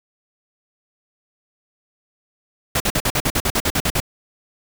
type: noise bursts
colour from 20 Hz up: pink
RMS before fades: -19 dBFS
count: 13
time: 2.75-4.002 s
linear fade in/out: 5 ms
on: 52 ms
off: 48 ms
effects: none